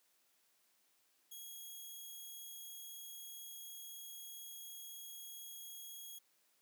5% pulse tone, 3307 Hz, G#7, 8 cents flat, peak -40 dBFS, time 1.31-6.19 s, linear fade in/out 10 ms, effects white hiss -75 dBFS RMS until 6.61 s + high-pass 200 Hz 12 dB/octave

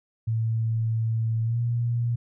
sine tone with pitch glide, 112.7 to 118.58 Hz, A2 to A#2, +42 to +30 cents, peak -22 dBFS, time 0.27-2.16 s, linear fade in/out 10 ms, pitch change +88 cents, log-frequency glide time 1.43-1.59 s, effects none

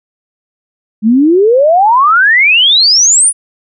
sine exponential sweep, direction up, 206.2 to 9970 Hz, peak -4 dBFS, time 1.02-3.33 s, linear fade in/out 50 ms, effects none

